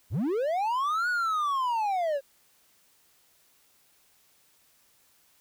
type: linear two-way sweep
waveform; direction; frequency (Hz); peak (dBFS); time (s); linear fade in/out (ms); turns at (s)
triangle; up then down; 63.7 to 1480 to 533; -23; 0.1-2.21; 50; 1.09
effects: white hiss -64 dBFS RMS until 5.4 s